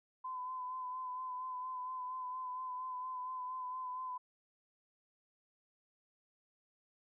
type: tone with vibrato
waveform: sine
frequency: 1015 Hz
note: B5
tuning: 47 cents sharp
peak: -39 dBFS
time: 0.24-4.18 s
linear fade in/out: 10 ms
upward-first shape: sine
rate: 4.3 Hz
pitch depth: 26 cents each way
effects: none